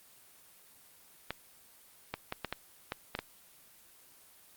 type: clicks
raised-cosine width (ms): 0.3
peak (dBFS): -18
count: 8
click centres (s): 1.306 / 2.14 / 2.324 / 2.447 / 2.526 / 2.921 / 3.151 / 3.19
effects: white hiss -59 dBFS RMS until 4.56 s + Opus 24 kbps